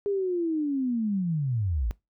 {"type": "linear sweep", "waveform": "sine", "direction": "down", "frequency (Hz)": [410, 48.11], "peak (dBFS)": -24, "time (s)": [0.06, 1.91], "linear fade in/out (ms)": 0, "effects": ["noise-tail reverb RT60 0.2 s tail -22 dB re dry"]}